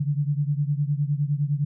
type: beating tone pair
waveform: sine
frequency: 142.1 / 151.9 Hz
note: C#3 / D#3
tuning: +43 / -41 cents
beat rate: 9.8 Hz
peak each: -23 / -26 dBFS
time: 0-1.65 s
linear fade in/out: 10 ms
effects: none